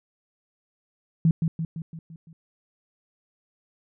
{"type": "tone with echo", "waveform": "sine", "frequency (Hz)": 162.8, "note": "E3", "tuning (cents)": -21, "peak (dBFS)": -15, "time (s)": [1.25, 1.31], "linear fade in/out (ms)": 2, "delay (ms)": 170, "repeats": 6, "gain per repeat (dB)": -5, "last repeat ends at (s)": 2.33, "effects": []}